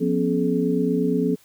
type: tone cluster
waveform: sine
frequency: 177 / 245.3 / 273.8 / 427.7 Hz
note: F3 / B3 / C#4 / A4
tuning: +23 / -12 / -21 / -49 cents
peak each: -24 dBFS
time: 0-1.36 s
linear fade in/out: 20 ms
effects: white hiss -56 dBFS RMS until 1.44 s